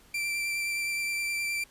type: tone with vibrato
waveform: 40% pulse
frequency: 2349 Hz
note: D7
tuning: in tune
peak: -28 dBFS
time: 0.14-1.64 s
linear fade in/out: 5 ms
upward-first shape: sine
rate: 9.6 Hz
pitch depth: 12 cents each way
effects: pink hiss -58 dBFS RMS until 1.7 s + resampled to 32000 Hz